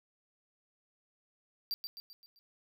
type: tone with echo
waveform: square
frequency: 4699 Hz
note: D8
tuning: in tune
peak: -33 dBFS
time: 1.71-1.74 s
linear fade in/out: 0 ms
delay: 130 ms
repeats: 5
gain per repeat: -6 dB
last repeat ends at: 2.39 s
effects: none